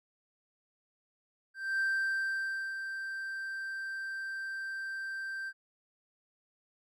triangle tone with ADSR envelope, 1568 Hz, G6, in tune, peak -25 dBFS, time 1.54-5.53 s, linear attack 260 ms, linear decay 940 ms, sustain -9 dB, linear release 51 ms, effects tanh soft clip ceiling -21 dBFS

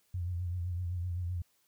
sine tone with vibrato, 88.5 Hz, F2, 23 cents sharp, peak -32 dBFS, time 0.14-1.42 s, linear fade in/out 5 ms, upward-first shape triangle, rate 7.8 Hz, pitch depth 72 cents each way, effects white hiss -72 dBFS RMS until 1.67 s

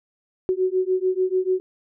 sine beating tone pair, 368.7 / 375.5 Hz, F#4 / F#4, -6 / +26 cents, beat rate 6.8 Hz, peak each -22 dBFS, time 0.49-1.6 s, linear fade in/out 0 ms, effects none

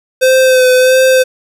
square tone with vibrato, 514 Hz, C5, 31 cents flat, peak -6 dBFS, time 0.21-1.24 s, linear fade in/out 20 ms, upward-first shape sine, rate 1.5 Hz, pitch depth 25 cents each way, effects resampled to 32000 Hz + 8-bit

